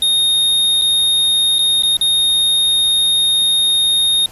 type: tone with dropouts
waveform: square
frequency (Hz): 3702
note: A#7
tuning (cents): -13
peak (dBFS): -12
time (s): 0.02-4.26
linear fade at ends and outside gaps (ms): 2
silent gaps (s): 0.815-0.819 / 1.585-1.59 / 1.824-1.833 / 1.969-2.011
effects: pink hiss -40 dBFS RMS until 4.31 s + resampled to 32000 Hz